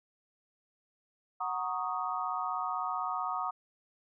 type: chord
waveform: sine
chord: D# minor seventh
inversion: first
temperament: equal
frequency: 740 / 932.3 / 1108.7 / 1244.5 Hz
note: F#5 / A#5 / C#6 / D#6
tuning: 0 / 0 / 0 / 0 cents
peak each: -37 / -38 / -38 / -35 dBFS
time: 1.4-3.51 s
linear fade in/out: 10 ms
effects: none